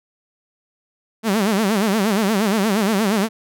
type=tone with vibrato; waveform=sawtooth; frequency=207.7 Hz; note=G#3; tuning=in tune; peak=-12 dBFS; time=1.23-3.29 s; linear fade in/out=50 ms; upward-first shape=sine; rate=8.5 Hz; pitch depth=160 cents each way; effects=none